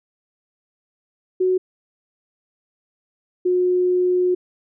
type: tone pair in turn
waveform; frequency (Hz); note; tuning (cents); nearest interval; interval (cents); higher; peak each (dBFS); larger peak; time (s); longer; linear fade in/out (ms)
sine; 370 / 362; F#4 / F#4; 0 / -38; unison; 38; first; -15; neither; 1.4-1.58 / 3.45-4.35; second; 10
effects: none